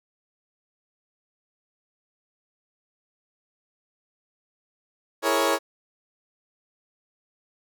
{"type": "chord", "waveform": "20% pulse", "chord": "A# half-diminished seventh", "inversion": "second", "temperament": "equal", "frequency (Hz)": [329.6, 415.3, 466.2, 554.4], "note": ["E4", "G#4", "A#4", "C#5"], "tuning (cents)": [0, 0, 0, 0], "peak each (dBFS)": [-22, -22, -22, -19], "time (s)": [5.22, 5.59], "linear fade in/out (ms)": 50, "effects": []}